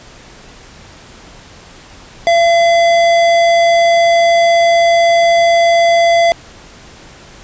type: tone with hard clipping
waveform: sine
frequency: 679 Hz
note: F5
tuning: 49 cents flat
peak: -9 dBFS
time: 2.27-6.32 s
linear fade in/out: 0 ms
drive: 14 dB
effects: pink hiss -38 dBFS RMS until 7.43 s + resampled to 16000 Hz